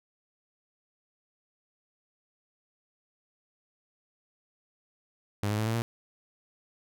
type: tone with pitch steps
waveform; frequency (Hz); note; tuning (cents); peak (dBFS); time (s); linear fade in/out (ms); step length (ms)
sawtooth; 102.7 / 105.95 / 109.31 / 112.77 / 116.35; G#2 / G#2 / A2 / A2 / A#2; -19 / +35 / -11 / +43 / -3; -23; 5.43-5.82; 0; 78
effects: none